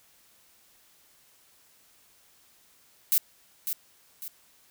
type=noise with echo; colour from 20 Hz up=violet; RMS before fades=-22 dBFS; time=3.12-3.18 s; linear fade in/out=0 ms; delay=550 ms; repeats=2; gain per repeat=-8 dB; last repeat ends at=4.28 s; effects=white hiss -61 dBFS RMS until 4.7 s